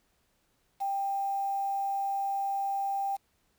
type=tone with quantisation; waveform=sine; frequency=790 Hz; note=G5; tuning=13 cents sharp; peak=-28 dBFS; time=0.8-3.17 s; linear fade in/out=20 ms; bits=8; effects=pink hiss -72 dBFS RMS until 3.58 s